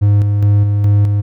triangle tone with tremolo, 102.4 Hz, G#2, 24 cents flat, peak -5 dBFS, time 0.01-1.22 s, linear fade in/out 20 ms, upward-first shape square, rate 2.4 Hz, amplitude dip 35%, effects none

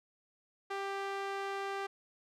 sawtooth tone with band-pass filter, 393.9 Hz, G4, 8 cents sharp, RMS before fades -38 dBFS, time 0.7-1.87 s, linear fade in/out 10 ms, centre 1200 Hz, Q 0.65, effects none

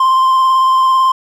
triangle tone with vibrato, 1046.5 Hz, C6, in tune, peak -6 dBFS, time 0-1.12 s, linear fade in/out 5 ms, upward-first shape square, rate 18 Hz, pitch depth 12 cents each way, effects none

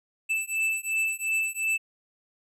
square beating tone pair, 2638 / 2640.8 Hz, E7 / E7, +1 / +2 cents, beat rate 2.8 Hz, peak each -29 dBFS, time 0.29-1.78 s, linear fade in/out 20 ms, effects low-pass 12000 Hz 12 dB/octave

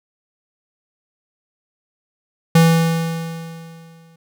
square tone with exponential decay, 164.81 Hz, E3, in tune, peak -8 dBFS, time 2.55-4.16 s, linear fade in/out 5 ms, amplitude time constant 350 ms, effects none

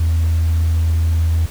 sine tone, 81.9 Hz, E2, 11 cents flat, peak -11 dBFS, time 0-1.46 s, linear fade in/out 5 ms, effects tanh soft clip ceiling -10 dBFS + pink hiss -37 dBFS RMS until 1.5 s

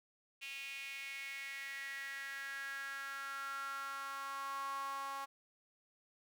sawtooth tone with high-pass filter sweep, 274.6 Hz, C#4, 16 cents flat, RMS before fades -44 dBFS, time 0.41-5.26 s, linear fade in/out 20 ms, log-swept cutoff 2600 to 980 Hz, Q 6.7, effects none

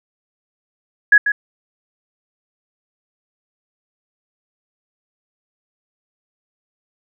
sine tone with echo, 1674 Hz, G#6, 13 cents sharp, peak -5 dBFS, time 1.12-1.18 s, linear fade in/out 5 ms, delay 140 ms, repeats 1, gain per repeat -9 dB, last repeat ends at 1.32 s, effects none

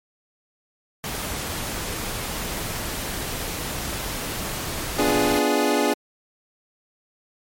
pink noise, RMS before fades -29 dBFS, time 1.04-5.39 s, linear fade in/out 0 ms
25% pulse chord, B diminished seventh, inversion none, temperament equal, 246.9 / 293.7 / 349.2 / 415.3 Hz, B3 / D4 / F4 / Ab4, 0 / 0 / 0 / 0 cents, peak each -22 / -19 / -23 / -19 dBFS, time 4.98-5.94 s, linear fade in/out 10 ms
effects MP3 64 kbps

